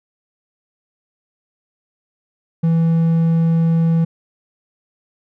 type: tone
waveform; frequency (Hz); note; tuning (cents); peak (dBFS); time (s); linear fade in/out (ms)
triangle; 164.81; E3; 0; -10; 2.63-4.05; 10
effects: none